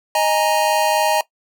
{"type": "chord", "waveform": "square", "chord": "D# suspended fourth", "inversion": "none", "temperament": "just", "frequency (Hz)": [622.3, 829.7, 933.4], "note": ["D#5", "G#5", "A#5"], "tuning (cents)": [0, -2, 2], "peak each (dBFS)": -20, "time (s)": [0.15, 1.21], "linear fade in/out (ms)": 2, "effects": ["noise-tail reverb RT60 0.1 s tail -18 dB re dry"]}